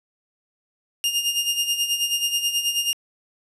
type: tone with tremolo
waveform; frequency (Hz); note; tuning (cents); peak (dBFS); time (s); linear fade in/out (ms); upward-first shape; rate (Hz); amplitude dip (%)
sawtooth; 2823; F7; +18; -15; 1.04-2.93; 0; sine; 9.3; 65
effects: resampled to 32000 Hz + 9-bit